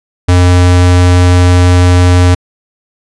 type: tone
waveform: square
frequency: 89.4 Hz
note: F2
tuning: 41 cents sharp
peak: -4 dBFS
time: 0.28-2.35 s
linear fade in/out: 10 ms
effects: resampled to 22050 Hz